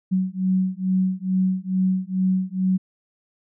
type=beating tone pair; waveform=sine; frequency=185.8 / 188.1 Hz; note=F#3 / F#3; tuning=+7 / +29 cents; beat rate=2.3 Hz; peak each=-22 dBFS; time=0.11-2.78 s; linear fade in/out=20 ms; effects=none